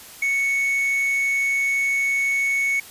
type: tone with quantisation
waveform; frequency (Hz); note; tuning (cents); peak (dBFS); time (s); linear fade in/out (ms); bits
triangle; 2217; C#7; 0; -17; 0.22-2.8; 5; 7
effects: white hiss -42 dBFS RMS until 2.9 s + resampled to 32000 Hz